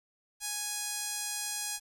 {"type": "tone with band-pass filter", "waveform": "sawtooth", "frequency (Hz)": 830.6, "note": "G#5", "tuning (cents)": 0, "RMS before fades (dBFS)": -36, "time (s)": [0.4, 1.8], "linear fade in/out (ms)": 50, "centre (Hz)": 8200, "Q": 1.4, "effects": ["10-bit"]}